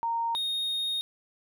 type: tone pair in turn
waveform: sine / triangle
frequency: 925 / 3712 Hz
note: A#5 / A#7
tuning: -14 / -8 cents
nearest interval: 2 octaves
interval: 2406 cents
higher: second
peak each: -26 dBFS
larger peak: neither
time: 0.03-0.35 / 0.35-1.01 s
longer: second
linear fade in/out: 0 ms
effects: none